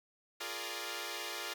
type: chord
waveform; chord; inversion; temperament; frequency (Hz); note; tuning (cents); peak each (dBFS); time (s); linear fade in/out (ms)
5% pulse; Bb dominant seventh; second; equal; 349.2 / 415.3 / 466.2 / 587.3; F4 / Ab4 / Bb4 / D5; 0 / 0 / 0 / 0; -33; 0.4-1.54; 10
effects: none